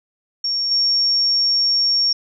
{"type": "tone with level steps", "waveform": "sine", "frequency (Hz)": 5520, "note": "F8", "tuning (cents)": -21, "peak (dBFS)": [-18, -14], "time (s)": [0.44, 2.13], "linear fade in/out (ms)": 5, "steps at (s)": 0.71, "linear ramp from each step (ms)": 5, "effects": []}